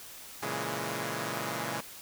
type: chord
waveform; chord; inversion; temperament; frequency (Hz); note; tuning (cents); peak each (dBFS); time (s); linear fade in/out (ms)
5% pulse; A# half-diminished seventh; none; equal; 116.54 / 138.59 / 164.81 / 207.7; A#2 / C#3 / E3 / G#3; 0 / 0 / 0 / 0; -27; 0.42-1.81; 10
effects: white hiss -47 dBFS RMS until 2.01 s